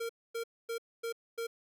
square tone bursts, 461.5 Hz, A#4, 17 cents flat, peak -35 dBFS, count 5, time 0-1.47 s, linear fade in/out 10 ms, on 94 ms, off 250 ms, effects none

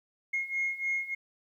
sine beating tone pair, 2150 / 2153.4 Hz, C7 / C7, +47 / +49 cents, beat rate 3.4 Hz, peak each -33 / -30 dBFS, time 0.33-1.15 s, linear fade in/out 10 ms, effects tanh soft clip ceiling -23 dBFS + 11-bit

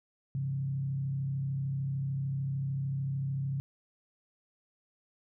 sine tone with frequency modulation, 136.1 Hz, C#3, 31 cents flat, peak -30 dBFS, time 0.35-3.6 s, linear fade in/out 0 ms, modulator 33.4 Hz, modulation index 0.45, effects none

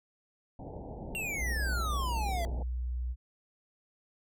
pink low-pass noise, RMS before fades -42 dBFS, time 0.59-2.63 s, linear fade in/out 5 ms, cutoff 890 Hz, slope 96 dB/octave
square exponential sweep, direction down, 2794 to 659.3 Hz, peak -34 dBFS, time 1.15-2.45 s, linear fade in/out 0 ms
sine tone, 61.4 Hz, B1, 9 cents flat, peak -31 dBFS, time 1.37-3.16 s, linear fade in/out 50 ms
effects none

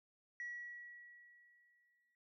sine tone with exponential decay, 1928 Hz, B6, 42 cents flat, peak -40 dBFS, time 0.4-2.15 s, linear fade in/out 1 ms, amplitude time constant 380 ms, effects tanh soft clip ceiling -39 dBFS

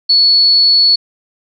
sine tone, 4409 Hz, C#8, 10 cents flat, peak -6 dBFS, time 0.09-0.96 s, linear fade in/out 10 ms, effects none

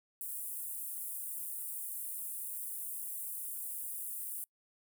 pink high-pass noise, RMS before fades -41 dBFS, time 0.21-4.44 s, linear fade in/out 0 ms, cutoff 9000 Hz, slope 48 dB/octave, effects noise-tail reverb RT60 0.1 s tail -26 dB re dry

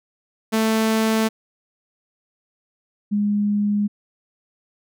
sawtooth / sine tone pair in turn, 221.1 / 206.1 Hz, A3 / G#3, +9 / -13 cents, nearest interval minor second, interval 122 cents, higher first, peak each -13 / -17 dBFS, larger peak first, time 0.52-1.29 / 3.11-3.88 s, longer neither, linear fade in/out 20 ms, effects none

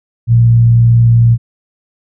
sine tone with frequency modulation, 116.54 Hz, A#2, in tune, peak -4 dBFS, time 0.27-1.38 s, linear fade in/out 50 ms, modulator 61.9 Hz, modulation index 0.22, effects none

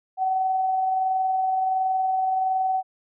sine tone with amplitude modulation, 756 Hz, F#5, 37 cents sharp, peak -19 dBFS, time 0.17-2.83 s, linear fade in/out 50 ms, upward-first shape sine, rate 21.4 Hz, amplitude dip 25%, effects none

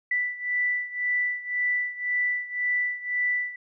sine beating tone pair, 1975.5 / 1977.4 Hz, B6 / B6, 0 / +2 cents, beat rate 1.9 Hz, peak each -26 / -29 dBFS, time 0.11-3.56 s, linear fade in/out 5 ms, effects none

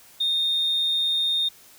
sine tone, 3668 Hz, A#7, 29 cents flat, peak -19 dBFS, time 0.2-1.49 s, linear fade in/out 10 ms, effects tanh soft clip ceiling -17 dBFS + white hiss -51 dBFS RMS until 1.78 s

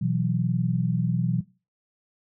sine chord, B suspended fourth, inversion none, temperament equal, 123.47 / 164.81 / 185 Hz, B2 / E3 / F#3, 0 / 0 / 0 cents, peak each -26 dBFS, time 0.01-1.41 s, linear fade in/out 10 ms, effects noise-tail reverb RT60 0.3 s tail -18 dB re dry

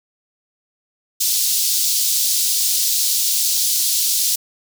pink high-pass noise, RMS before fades -18 dBFS, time 1.2-4.36 s, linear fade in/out 10 ms, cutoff 4200 Hz, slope 24 dB/octave, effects none

